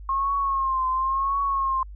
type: tone with vibrato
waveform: sine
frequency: 1075 Hz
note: C6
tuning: 47 cents sharp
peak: -21 dBFS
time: 0.09-1.83 s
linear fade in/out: 2 ms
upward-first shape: triangle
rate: 0.95 Hz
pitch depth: 73 cents each way
effects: added 50 Hz sine -37 dBFS peak until 1.95 s